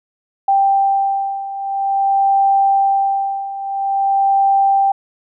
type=beating tone pair; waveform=sine; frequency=786 / 786.49 Hz; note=G5 / G5; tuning=+4 / +6 cents; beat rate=0.49 Hz; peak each=-18 / -14 dBFS; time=0.48-4.92 s; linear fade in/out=5 ms; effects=none